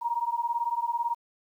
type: beating tone pair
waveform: sine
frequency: 934 / 952 Hz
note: A#5 / A#5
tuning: +3 / +36 cents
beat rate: 18 Hz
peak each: -29 dBFS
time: 0.01-1.15 s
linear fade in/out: 20 ms
effects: 10-bit